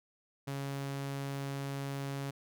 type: tone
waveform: sawtooth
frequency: 138.59 Hz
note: C#3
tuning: in tune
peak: -32 dBFS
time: 0.47-2.31 s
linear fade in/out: 10 ms
effects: none